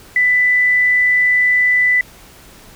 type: tone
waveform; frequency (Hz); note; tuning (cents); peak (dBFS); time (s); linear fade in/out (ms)
sine; 1990; B6; +13; -10; 0.16-2.01; 2
effects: pink hiss -42 dBFS RMS until 2.75 s